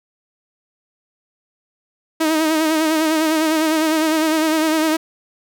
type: tone with vibrato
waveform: sawtooth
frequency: 315.4 Hz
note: D#4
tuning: 24 cents sharp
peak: -11 dBFS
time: 2.2-4.97 s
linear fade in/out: 10 ms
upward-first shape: sine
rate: 9.9 Hz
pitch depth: 46 cents each way
effects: none